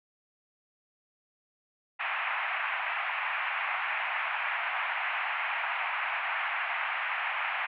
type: band-pass noise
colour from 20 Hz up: white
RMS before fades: -32 dBFS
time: 1.99-7.67 s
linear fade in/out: 20 ms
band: 710 to 2600 Hz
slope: 48 dB/octave
effects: none